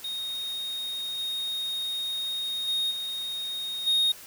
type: tone with level steps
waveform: triangle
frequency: 3720 Hz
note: A#7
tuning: 4 cents flat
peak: -29 / -27 / -23 / -29 / -19 dBFS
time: 0.04-4.12 s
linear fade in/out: 5 ms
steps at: 1.18 / 2.67 / 2.9 / 3.86 s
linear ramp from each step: 20 ms
effects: white hiss -46 dBFS RMS until 4.26 s